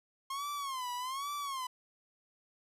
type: tone with vibrato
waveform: 45% pulse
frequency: 1067 Hz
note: C6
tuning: 34 cents sharp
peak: -36 dBFS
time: 0.3-1.67 s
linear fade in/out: 5 ms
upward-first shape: sine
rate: 1.2 Hz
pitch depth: 150 cents each way
effects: resampled to 32000 Hz